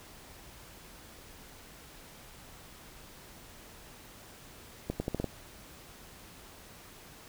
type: accelerating click train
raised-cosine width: 2 ms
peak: -18 dBFS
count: 6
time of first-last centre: 4.9-5.243 s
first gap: 100 ms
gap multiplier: 0.81
effects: pink hiss -52 dBFS RMS until 7.28 s